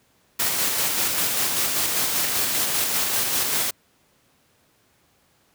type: noise with tremolo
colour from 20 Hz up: white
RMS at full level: -22 dBFS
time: 0.39-3.71 s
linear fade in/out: 10 ms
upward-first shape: square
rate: 5.1 Hz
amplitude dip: 25%
effects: pink hiss -62 dBFS RMS until 5.54 s + high-pass 80 Hz 12 dB/octave